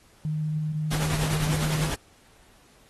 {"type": "tone with vibrato", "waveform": "sine", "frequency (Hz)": 154, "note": "D#3", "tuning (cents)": -17, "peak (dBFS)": -25, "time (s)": [0.25, 1.9], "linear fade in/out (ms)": 0, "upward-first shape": "sine", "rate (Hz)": 15, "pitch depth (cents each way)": 10}
{"type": "noise with tremolo", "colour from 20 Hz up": "pink", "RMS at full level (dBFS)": -28, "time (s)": [0.91, 1.95], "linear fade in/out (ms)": 10, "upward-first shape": "triangle", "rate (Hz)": 10, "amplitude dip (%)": 55}
{"effects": ["pink hiss -58 dBFS RMS until 2.89 s", "AAC 32 kbps"]}